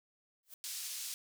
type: noise with exponential growth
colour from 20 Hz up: blue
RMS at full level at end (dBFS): -46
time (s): 0.43-0.54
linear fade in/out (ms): 2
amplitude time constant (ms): 22
type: band-pass noise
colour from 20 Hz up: pink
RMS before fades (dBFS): -42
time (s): 0.64-1.14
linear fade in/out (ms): 0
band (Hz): 4600 to 14000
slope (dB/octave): 12
effects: none